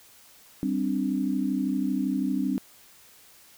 sine chord, G suspended fourth, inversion none, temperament just, 196 / 261.3 / 294 Hz, G3 / C4 / D4, 0 / -2 / +2 cents, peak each -29 / -27 / -29 dBFS, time 0.63-2.58 s, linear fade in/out 0 ms, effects white hiss -54 dBFS RMS until 3.57 s

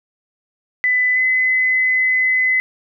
sine tone pair in turn, 2000 / 2026 Hz, B6 / B6, +21 / +44 cents, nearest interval unison, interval 23 cents, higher second, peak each -13 dBFS, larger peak neither, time 0.84-1.16 / 1.16-2.6 s, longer second, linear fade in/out 0 ms, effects none

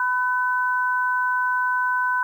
sine tone pair together, 1000 / 1510.3 Hz, B5 / F#6, +21 / +35 cents, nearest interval perfect fifth, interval 714 cents, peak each -22 dBFS, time 0-2.23 s, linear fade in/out 2 ms, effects 9-bit

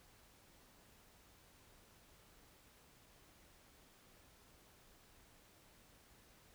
silence, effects pink hiss -66 dBFS RMS until 6.54 s

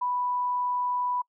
sine tone, 987.8 Hz, B5, in tune, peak -25 dBFS, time 0.01-1.22 s, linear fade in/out 10 ms, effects noise-tail reverb RT60 0.1 s tail -25 dB re dry

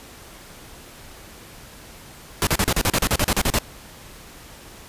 pink noise bursts, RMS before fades -19 dBFS, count 14, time 2.42-3.587 s, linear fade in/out 0 ms, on 49 ms, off 37 ms, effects pink hiss -43 dBFS RMS until 4.88 s + resampled to 32000 Hz

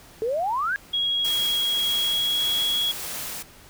sine exponential sweep, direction up, 427.6 to 1675 Hz, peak -22 dBFS, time 0.22-0.76 s, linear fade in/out 0 ms
sine tone with pitch glide, 3304 to 3331 Hz, G#7 to G#7, -10 to +4 cents, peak -21 dBFS, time 0.93-2.92 s, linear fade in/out 10 ms, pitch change +14 cents, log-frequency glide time 1.8-2.63 s
white noise with tremolo, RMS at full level -32 dBFS, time 1.24-3.43 s, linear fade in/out 10 ms, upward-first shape sine, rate 1.7 Hz, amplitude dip 25%
effects pink hiss -49 dBFS RMS until 3.69 s

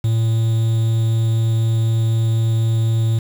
triangle tone with quantisation, 113 Hz, A2, 47 cents sharp, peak -12 dBFS, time 0.04-3.19 s, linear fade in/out 5 ms, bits 6, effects none

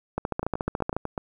two click trains, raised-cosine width 1 ms, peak -15 / -12 dBFS, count 7 / 12, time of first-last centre 0.43-1.178 / 0.18-0.966 s, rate 8.02 / 14 Hz, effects 9-bit

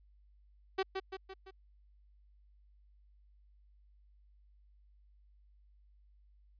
sawtooth tone with echo, 382.2 Hz, G4, 44 cents flat, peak -26 dBFS, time 0.78-0.83 s, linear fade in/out 10 ms, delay 170 ms, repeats 4, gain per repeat -5 dB, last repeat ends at 1.51 s, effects added 50 Hz sine -61 dBFS peak until 6.59 s + resampled to 11025 Hz

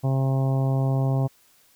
harmonic tone, 133.9 Hz, C3, 40 cents sharp, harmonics 1 / 2 / 3 / 4 / 5 / 6 / 7 / 8, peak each -20 / -31 / -35 / -35 / -34 / -38 / -42 / -44 dBFS, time 0.03-1.28 s, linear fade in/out 20 ms, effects white hiss -59 dBFS RMS until 1.75 s

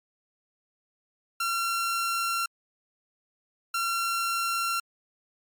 sawtooth tone pair in turn, 1366 / 1366 Hz, F6 / F6, -39 / -39 cents, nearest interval unison, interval 0 cents, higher neither, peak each -22 dBFS, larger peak neither, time 1.4-2.46 / 3.74-4.8 s, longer neither, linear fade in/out 5 ms, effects MP3 96 kbps

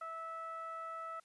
15% pulse tone with low-pass filter, 654 Hz, E5, 14 cents flat, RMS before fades -44 dBFS, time 0.01-1.2 s, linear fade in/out 5 ms, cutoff 1300 Hz, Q 3.4, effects white hiss -72 dBFS RMS until 1.24 s + resampled to 24000 Hz

